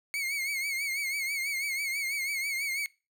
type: tone with vibrato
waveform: 40% pulse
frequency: 2200 Hz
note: C#7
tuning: 14 cents flat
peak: -29 dBFS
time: 0.14-2.86 s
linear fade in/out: 0 ms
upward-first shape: triangle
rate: 6.1 Hz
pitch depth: 96 cents each way
effects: noise-tail reverb RT60 0.3 s tail -23 dB re dry